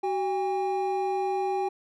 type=tone pair together; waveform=triangle; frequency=377.8 / 806 Hz; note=F#4 / G5; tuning=+36 / +48 cents; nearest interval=octave + minor second; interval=1312 cents; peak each=-26 dBFS; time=0.03-1.69 s; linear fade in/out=10 ms; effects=none